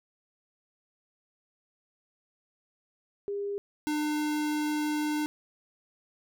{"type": "tone pair in turn", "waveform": ["sine", "square"], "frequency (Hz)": [403.6, 301], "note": ["G#4", "D4"], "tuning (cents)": [-49, 43], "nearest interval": "perfect fourth", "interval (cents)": 508, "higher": "first", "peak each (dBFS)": [-30, -28], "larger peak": "second", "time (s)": [[3.28, 3.58], [3.87, 5.26]], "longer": "second", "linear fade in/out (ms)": 0, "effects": []}